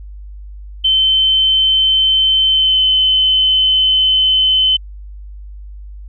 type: tone with pitch glide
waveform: sine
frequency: 3080 to 3052 Hz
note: G7 to G7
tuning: -31 to -47 cents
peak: -9 dBFS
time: 0.84-4.77 s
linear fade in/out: 10 ms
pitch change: -16 cents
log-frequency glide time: 2.49-2.81 s
effects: added 50 Hz sine -29 dBFS peak until 6.08 s